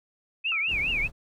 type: tone with vibrato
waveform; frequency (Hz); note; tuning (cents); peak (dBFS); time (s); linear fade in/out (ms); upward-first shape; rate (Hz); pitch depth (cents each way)
sine; 2489; D#7; 0; -24; 0.44-1.08; 20; triangle; 4.9; 250
type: tone with exponential decay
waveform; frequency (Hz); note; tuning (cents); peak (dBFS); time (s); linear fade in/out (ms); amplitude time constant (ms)
sine; 1316; E6; -3; -33; 0.52-0.79; 0; 58
type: noise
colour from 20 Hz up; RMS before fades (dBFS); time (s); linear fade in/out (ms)
brown; -36; 0.67-1.12; 50
effects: none